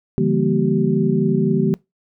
sine tone cluster, 146.9 / 170.9 / 202.5 / 238.4 / 383.2 Hz, D3 / F3 / G#3 / A#3 / G4, +1 / -37 / -43 / +39 / -39 cents, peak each -21 dBFS, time 0.18-1.74 s, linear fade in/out 0 ms, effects noise-tail reverb RT60 0.2 s tail -23 dB re dry

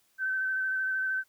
sine tone with vibrato, 1537 Hz, G6, 35 cents flat, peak -27 dBFS, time 0.18-1.24 s, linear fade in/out 50 ms, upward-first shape square, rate 13 Hz, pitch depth 13 cents each way, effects white hiss -69 dBFS RMS until 1.28 s

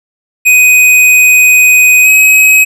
square tone with pitch glide, 2500 to 2541 Hz, D#7 to D#7, +8 to +36 cents, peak -3 dBFS, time 0.45-2.65 s, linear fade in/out 20 ms, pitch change +28 cents, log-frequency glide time 2.03-2.08 s, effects none

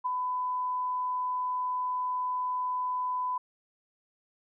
sine tone with ADSR envelope, 1002 Hz, B5, 25 cents sharp, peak -25 dBFS, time 0.04-3.38 s, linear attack 20 ms, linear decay 14 ms, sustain -3 dB, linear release 6 ms, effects none

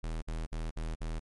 square tone bursts, 40.16 Hz, E1, 44 cents flat, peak -34 dBFS, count 5, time 0.03-1.196 s, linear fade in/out 10 ms, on 190 ms, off 54 ms, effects MP3 48 kbps

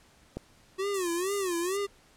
click, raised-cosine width 2 ms, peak -21 dBFS, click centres 0.37 s
square tone with vibrato, 370 Hz, F#4, in tune, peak -29 dBFS, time 0.78-1.87 s, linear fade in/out 20 ms, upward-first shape sine, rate 2.2 Hz, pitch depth 160 cents each way
pink high-pass noise, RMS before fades -38 dBFS, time 0.94-1.77 s, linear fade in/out 2 ms, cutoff 6000 Hz, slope 48 dB/octave
effects pink hiss -60 dBFS RMS until 2.16 s + low-pass 10000 Hz 12 dB/octave

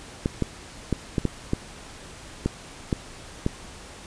clicks, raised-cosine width 3 ms, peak -9 dBFS, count 9, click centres 0.259 / 0.423 / 0.927 / 1.182 / 1.253 / 1.534 / 2.46 / 2.928 / 3.464 s, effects pink hiss -43 dBFS RMS until 4.06 s + resampled to 22050 Hz

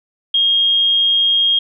sine tone, 3245 Hz, G#7, 41 cents flat, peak -11 dBFS, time 0.34-1.59 s, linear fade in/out 5 ms, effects none

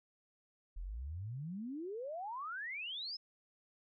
sine exponential sweep, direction up, 38.17 to 5274 Hz, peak -40 dBFS, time 0.76-3.17 s, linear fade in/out 10 ms, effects none

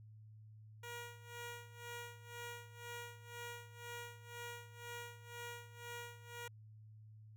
10% pulse tone with tremolo, 476.7 Hz, A#4, 39 cents sharp, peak -37 dBFS, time 0.83-6.48 s, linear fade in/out 5 ms, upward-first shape sine, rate 2 Hz, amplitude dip 85%, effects added 108 Hz sine -55 dBFS peak until 7.36 s

